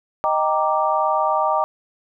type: chord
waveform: sine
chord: Eb major seventh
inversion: none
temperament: equal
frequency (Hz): 622.3 / 784 / 932.3 / 1174.7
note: Eb5 / G5 / Bb5 / D6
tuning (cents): 0 / 0 / 0 / 0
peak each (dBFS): -22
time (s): 0.24-1.64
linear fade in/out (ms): 0
effects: none